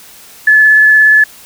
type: tone with vibrato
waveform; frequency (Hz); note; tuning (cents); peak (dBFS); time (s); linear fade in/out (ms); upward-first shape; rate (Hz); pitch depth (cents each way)
sine; 1725; A6; -35; -3; 0.47-1.24; 5; triangle; 17; 12
effects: white hiss -37 dBFS RMS until 1.45 s